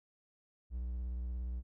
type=tone with vibrato; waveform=triangle; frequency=61 Hz; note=B1; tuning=21 cents flat; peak=-34 dBFS; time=0.7-1.63 s; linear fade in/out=50 ms; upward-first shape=sine; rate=17 Hz; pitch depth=63 cents each way; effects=none